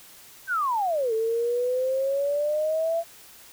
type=exponential two-way sweep; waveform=sine; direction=down then up; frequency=1590 to 440 to 677 Hz; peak=-22 dBFS; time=0.47-3.04 s; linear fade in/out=50 ms; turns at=1.13 s; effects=white hiss -49 dBFS RMS until 3.52 s